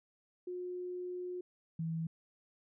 sine tone pair in turn, 360 / 163.07 Hz, F#4 / E3, -47 / -18 cents, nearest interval octave + major second, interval 1371 cents, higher first, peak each -38 / -34 dBFS, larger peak second, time 0.47-1.41 / 1.79-2.07 s, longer first, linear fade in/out 5 ms, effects none

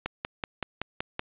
click train, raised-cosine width 0.3 ms, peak -13 dBFS, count 7, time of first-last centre 0.06-1.194 s, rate 5.29 Hz, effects resampled to 8000 Hz + 9-bit

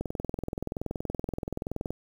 click train, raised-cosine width 2 ms, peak -18 dBFS, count 41, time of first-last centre 0.01-1.906 s, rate 21.1 Hz, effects 8-bit

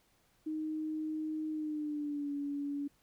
sine tone with pitch glide, 311.1 to 285.3 Hz, D#4 to C#4, 0 to +50 cents, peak -34 dBFS, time 0.46-2.88 s, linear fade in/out 10 ms, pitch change -150 cents, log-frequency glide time 1.5-2.32 s, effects pink hiss -71 dBFS RMS until 3.02 s

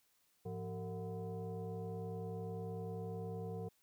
sine tone with frequency modulation, 174.61 Hz, F3, in tune, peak -40 dBFS, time 0.45-3.69 s, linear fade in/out 10 ms, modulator 280 Hz, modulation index 1.5, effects white hiss -75 dBFS RMS until 3.82 s

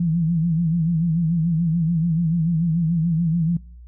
sine tone with vibrato, 165.8 Hz, E3, 10 cents sharp, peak -17 dBFS, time 0-3.57 s, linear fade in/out 5 ms, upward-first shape sine, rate 6.9 Hz, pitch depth 95 cents each way, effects noise-tail reverb RT60 0.5 s tail -23 dB re dry + added 60 Hz sine -39 dBFS peak until 3.87 s

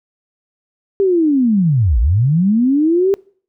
sine linear two-way sweep, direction down then up, 401.3 to 49.98 to 401.3 Hz, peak -10 dBFS, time 1-3.14 s, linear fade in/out 0 ms, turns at 1.99 s, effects noise-tail reverb RT60 0.5 s tail -25 dB re dry

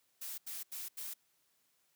blue noise bursts, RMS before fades -43 dBFS, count 4, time 0.21-1.139 s, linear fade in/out 10 ms, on 170 ms, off 83 ms, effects white hiss -75 dBFS RMS until 1.95 s + high-pass 80 Hz 12 dB/octave

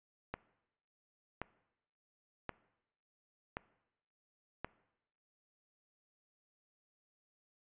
click train, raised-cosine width 0.5 ms, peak -23 dBFS, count 5, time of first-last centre 0.34-4.646 s, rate 0.929 Hz, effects noise-tail reverb RT60 0.9 s tail -20 dB re dry + resampled to 8000 Hz

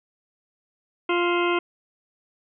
harmonic tone with a mistuned harmonic, 349.2 Hz, F4, in tune, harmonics 1 / 2 / 3 / 4 / 6 / 7 / 8 / 9, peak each -22 / -31 / -27 / -30 / -31 / -32 / -36 / -36 dBFS, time 1.09-1.59 s, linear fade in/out 5 ms, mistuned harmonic 7, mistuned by +76 cents, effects none

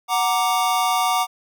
square chord, Gb augmented, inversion none, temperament equal, 740 / 932.3 / 1174.7 Hz, Gb5 / Bb5 / D6, 0 / 0 / 0 cents, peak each -22 / -24 / -23 dBFS, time 0.08-1.27 s, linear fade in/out 50 ms, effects none

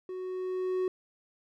triangle tone with level ramp, 370 Hz, F#4, in tune, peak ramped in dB -34 to -24 dBFS, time 0.09-0.88 s, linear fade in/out 2 ms, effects none

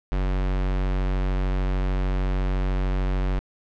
square tone, 46.77 Hz, F#1, 19 cents sharp, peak -22 dBFS, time 0.12-3.39 s, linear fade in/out 0 ms, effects low-pass 3000 Hz 12 dB/octave

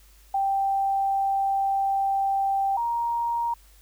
sine tone pair in turn, 784 / 938.3 Hz, G5 / A#5, 0 / +11 cents, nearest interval minor third, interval 311 cents, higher second, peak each -21 / -23 dBFS, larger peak first, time 0.34-2.77 / 2.77-3.54 s, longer first, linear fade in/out 5 ms, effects added 50 Hz sine -52 dBFS peak until 3.81 s + white hiss -58 dBFS RMS until 3.81 s

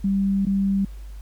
sine tone with dropouts, 196.1 Hz, G3, 1 cent sharp, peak -18 dBFS, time 0.04-0.85 s, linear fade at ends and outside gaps 5 ms, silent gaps 0.453-0.467 s, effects added 50 Hz sine -34 dBFS peak until 1.21 s + pink hiss -55 dBFS RMS until 1.21 s

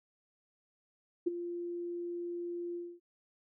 sine tone with ADSR envelope, 347.1 Hz, F4, 11 cents flat, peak -24 dBFS, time 1.26-3 s, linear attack 14 ms, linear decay 15 ms, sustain -12 dB, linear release 250 ms, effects none

